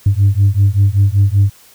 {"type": "beating tone pair", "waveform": "sine", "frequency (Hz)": [97.1, 102.3], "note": ["G2", "G#2"], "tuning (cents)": [-16, -26], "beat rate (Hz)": 5.2, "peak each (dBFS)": -10, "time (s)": [0.06, 1.5], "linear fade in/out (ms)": 5, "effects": ["tanh soft clip ceiling -4 dBFS", "white hiss -45 dBFS RMS until 1.74 s"]}